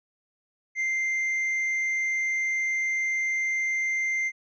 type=tone with tanh clipping; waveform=sine; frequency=2091 Hz; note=C7; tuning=2 cents flat; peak=-25 dBFS; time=0.75-4.32 s; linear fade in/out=50 ms; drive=4 dB; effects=resampled to 16000 Hz